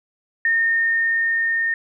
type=tone with level ramp; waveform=sine; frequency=1829 Hz; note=A#6; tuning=33 cents flat; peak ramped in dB=-15 to -18 dBFS; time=0.45-1.74 s; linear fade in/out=2 ms; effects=none